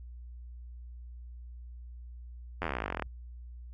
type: slowing click train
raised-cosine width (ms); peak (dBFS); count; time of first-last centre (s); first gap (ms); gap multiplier
0.5; -17; 24; 2.62-3.023; 11; 1.04
effects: added 60 Hz sine -43 dBFS peak until 3.73 s + AAC 48 kbps